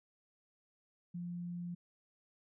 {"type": "tone", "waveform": "sine", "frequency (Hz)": 174.61, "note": "F3", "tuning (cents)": 0, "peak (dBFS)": -39, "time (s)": [1.14, 1.75], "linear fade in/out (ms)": 10, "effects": []}